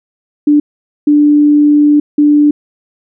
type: tone bursts at uneven times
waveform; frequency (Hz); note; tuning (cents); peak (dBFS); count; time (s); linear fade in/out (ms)
sine; 294.8; D4; +7; -4; 3; 0.47-0.6 / 1.07-2 / 2.18-2.51; 5
effects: none